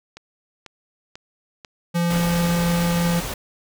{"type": "click train", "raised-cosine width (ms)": 0.2, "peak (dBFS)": -21, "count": 5, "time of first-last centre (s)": [0.17, 2.14], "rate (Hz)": 2.03}
{"type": "tone", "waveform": "square", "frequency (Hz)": 171.7, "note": "F3", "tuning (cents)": -29, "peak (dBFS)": -19, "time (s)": [1.94, 3.21], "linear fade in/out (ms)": 20}
{"type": "noise", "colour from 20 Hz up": "pink", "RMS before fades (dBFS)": -29, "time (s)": [2.1, 3.34], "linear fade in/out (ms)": 5}
{"effects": []}